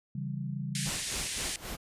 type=chord; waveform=sine; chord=C# diminished; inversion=none; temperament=equal; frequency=138.59 / 164.81 / 196 Hz; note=C#3 / E3 / G3; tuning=0 / 0 / 0 cents; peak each=-35 / -39 / -38 dBFS; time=0.15-0.9 s; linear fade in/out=5 ms
type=band-pass noise; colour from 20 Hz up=white; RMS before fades=-36 dBFS; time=0.75-1.56 s; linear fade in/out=2 ms; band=1700 to 10000 Hz; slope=48 dB/octave
type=noise with tremolo; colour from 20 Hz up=pink; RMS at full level=-38 dBFS; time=0.85-1.77 s; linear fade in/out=20 ms; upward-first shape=sine; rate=3.8 Hz; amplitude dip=80%
effects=resampled to 32000 Hz

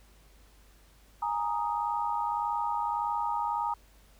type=chord; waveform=sine; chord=Ab suspended second; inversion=none; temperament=equal; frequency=830.6 / 932.3 / 1244.5 Hz; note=Ab5 / Bb5 / Eb6; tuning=0 / 0 / 0 cents; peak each=-33 / -30 / -35 dBFS; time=1.22-3.74 s; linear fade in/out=5 ms; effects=added 50 Hz sine -57 dBFS peak until 4.19 s + pink hiss -62 dBFS RMS until 4.19 s

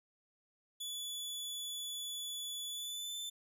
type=tone with pitch glide; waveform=sawtooth; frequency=3438 to 3533 Hz; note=A7 to A7; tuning=-41 to +6 cents; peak=-37 dBFS; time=0.8-3.3 s; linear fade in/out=10 ms; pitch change=+47 cents; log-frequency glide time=2.68-3.18 s; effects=none

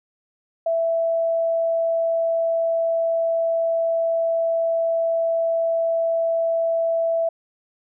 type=tone; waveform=sine; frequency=662 Hz; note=E5; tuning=7 cents sharp; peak=-18 dBFS; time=0.66-7.29 s; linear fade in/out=5 ms; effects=none

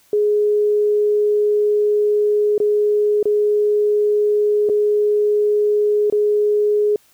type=tone with dropouts; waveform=sine; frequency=417.8 Hz; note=G#4; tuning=10 cents sharp; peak=-13 dBFS; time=0.13-6.96 s; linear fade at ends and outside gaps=2 ms; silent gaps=2.58-2.601 / 3.229-3.255 / 4.69-4.696 / 6.1-6.124 s; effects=white hiss -55 dBFS RMS until 7.13 s

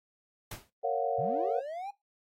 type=noise with exponential decay; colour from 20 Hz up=pink; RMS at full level=-37 dBFS; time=0.51-0.7 s; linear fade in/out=5 ms; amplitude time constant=41 ms
type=chord; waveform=sine; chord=Gb major seventh; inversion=first; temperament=just; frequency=462.5 / 555 / 693.7 / 740 Hz; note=Bb4 / Db5 / F5 / Gb5; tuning=-14 / +2 / -12 / 0 cents; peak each=-33 dBFS; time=0.83-1.61 s; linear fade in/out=20 ms
type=linear sweep; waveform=triangle; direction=up; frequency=108.2 to 830.6 Hz; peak=-34 dBFS; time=1.18-1.91 s; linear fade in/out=10 ms
effects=noise-tail reverb RT60 0.2 s tail -20 dB re dry + AAC 48 kbps

